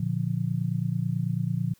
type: chord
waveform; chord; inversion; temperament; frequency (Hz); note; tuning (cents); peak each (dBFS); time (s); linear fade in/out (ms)
sine; Bb major; none; just; 116.54 / 145.68 / 174.81; Bb2 / D3 / F3; 0 / -14 / +2; -29; 0-1.74; 5
effects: white hiss -63 dBFS RMS until 1.79 s